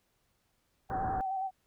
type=tone with vibrato; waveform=sine; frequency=765 Hz; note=G5; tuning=42 cents flat; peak=-31 dBFS; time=0.89-1.51 s; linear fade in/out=50 ms; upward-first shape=square; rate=9.5 Hz; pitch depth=27 cents each way
type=low-pass noise; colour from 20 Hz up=pink; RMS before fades=-38 dBFS; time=0.9-1.21 s; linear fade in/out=0 ms; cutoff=1700 Hz; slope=96 dB/octave
effects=pink hiss -75 dBFS RMS until 1.66 s